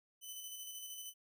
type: tone with tremolo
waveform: 10% pulse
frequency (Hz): 3016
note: F#7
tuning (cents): +32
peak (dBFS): -36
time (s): 0.21-1.14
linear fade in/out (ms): 50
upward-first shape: square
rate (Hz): 13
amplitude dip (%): 30
effects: none